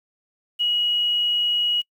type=tone with quantisation; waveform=sine; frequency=2905 Hz; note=F#7; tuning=32 cents flat; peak=-19 dBFS; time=0.59-1.82 s; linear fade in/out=20 ms; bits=8; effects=noise-tail reverb RT60 0.1 s tail -23 dB re dry